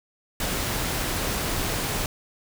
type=noise; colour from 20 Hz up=pink; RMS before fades=-27 dBFS; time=0.4-2.06 s; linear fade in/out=2 ms; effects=none